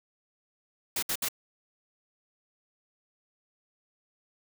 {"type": "noise bursts", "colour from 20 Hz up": "white", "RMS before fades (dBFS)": -30, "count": 3, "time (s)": [0.96, 1.286], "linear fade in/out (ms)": 5, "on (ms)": 66, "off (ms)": 64, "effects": []}